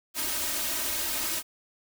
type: noise with comb filter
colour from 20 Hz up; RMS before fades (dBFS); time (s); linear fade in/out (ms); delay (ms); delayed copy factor
white; -30; 0.14-1.43; 50; 3.2; +1
effects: none